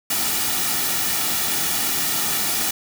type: noise with comb filter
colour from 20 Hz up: white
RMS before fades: -22 dBFS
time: 0.1-2.71 s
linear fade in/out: 5 ms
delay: 1.9 ms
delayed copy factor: -0.55
effects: none